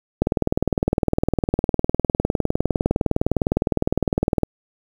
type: click train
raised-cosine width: 2 ms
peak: -4 dBFS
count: 84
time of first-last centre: 0.22-4.433 s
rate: 19.7 Hz
effects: 7-bit